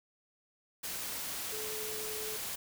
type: tone in noise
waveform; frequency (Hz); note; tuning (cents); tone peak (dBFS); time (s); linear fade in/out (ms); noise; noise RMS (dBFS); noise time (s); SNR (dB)
sine; 432; A4; -32; -42; 1.52-2.37; 10; white; -39; 0.83-2.56; -6
effects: none